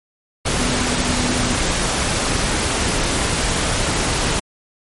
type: tone in noise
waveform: sine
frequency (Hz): 246.9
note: B3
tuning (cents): 0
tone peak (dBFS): -23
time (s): 0.59-1.56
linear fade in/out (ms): 10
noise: pink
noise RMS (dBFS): -19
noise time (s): 0.45-4.4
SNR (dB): -7
effects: MP3 48 kbps